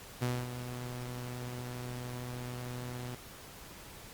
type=tone with ADSR envelope; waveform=sawtooth; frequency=123.47 Hz; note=B2; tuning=in tune; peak=-25 dBFS; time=0.21-3.15 s; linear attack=17 ms; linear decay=240 ms; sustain=-10 dB; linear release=4 ms; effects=pink hiss -50 dBFS RMS until 4.13 s + Opus 48 kbps